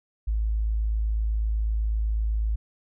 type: tone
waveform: sine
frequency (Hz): 54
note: A1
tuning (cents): -32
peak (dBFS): -22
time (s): 0.27-2.56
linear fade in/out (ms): 10
effects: none